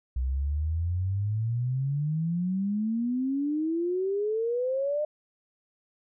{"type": "exponential sweep", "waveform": "sine", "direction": "up", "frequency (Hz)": [61.74, 610], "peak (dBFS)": -25, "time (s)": [0.16, 5.05], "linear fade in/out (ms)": 5, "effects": []}